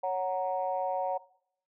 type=chord; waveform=sine; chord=F# major; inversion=second; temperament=equal; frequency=554.4 / 740 / 932.3 Hz; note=C#5 / F#5 / A#5; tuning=0 / 0 / 0 cents; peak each=-32 / -31 / -34 dBFS; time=0.03-1.18 s; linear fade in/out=10 ms; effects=noise-tail reverb RT60 0.7 s tail -20 dB re dry + tanh soft clip ceiling -19 dBFS